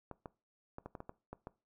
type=clicks; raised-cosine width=1 ms; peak=-30 dBFS; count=9; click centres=0.113 / 0.258 / 0.784 / 0.86 / 0.952 / 1.004 / 1.094 / 1.33 / 1.471 s; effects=noise-tail reverb RT60 0.3 s tail -20 dB re dry